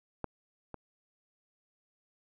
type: clicks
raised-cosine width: 1 ms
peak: -20 / -27 dBFS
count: 2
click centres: 0.243 / 0.743 s
effects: none